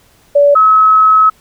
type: tone pair in turn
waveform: sine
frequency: 574 / 1285.4 Hz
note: D5 / E6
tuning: -40 / -44 cents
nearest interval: octave + major second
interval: 1396 cents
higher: second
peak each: -4 dBFS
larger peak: neither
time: 0.35-0.55 / 0.55-1.3 s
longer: second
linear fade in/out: 10 ms
effects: pink hiss -49 dBFS RMS until 1.4 s